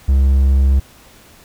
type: tone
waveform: triangle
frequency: 67.5 Hz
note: C#2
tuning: 45 cents flat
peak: -7 dBFS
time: 0.08-0.8 s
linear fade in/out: 10 ms
effects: pink hiss -45 dBFS RMS until 1.44 s